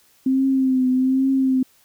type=tone with vibrato; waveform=sine; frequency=261.6 Hz; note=C4; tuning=in tune; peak=-15 dBFS; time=0.26-1.63 s; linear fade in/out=5 ms; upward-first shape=triangle; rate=1.2 Hz; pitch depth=49 cents each way; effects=white hiss -57 dBFS RMS until 1.84 s